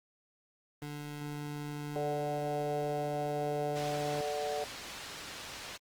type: tone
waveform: 25% pulse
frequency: 147.1 Hz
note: D3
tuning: 3 cents sharp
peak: -34 dBFS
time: 0.82-4.21 s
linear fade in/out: 2 ms
type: chord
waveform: sine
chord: D major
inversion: second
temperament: equal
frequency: 440 / 587.3 / 740 Hz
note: A4 / D5 / F#5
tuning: 0 / 0 / 0 cents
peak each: -37 dBFS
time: 1.96-4.64 s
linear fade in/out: 0 ms
type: low-pass noise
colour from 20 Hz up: white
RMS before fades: -45 dBFS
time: 3.75-5.78 s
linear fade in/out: 20 ms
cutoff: 4800 Hz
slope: 12 dB/octave
effects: Opus 24 kbps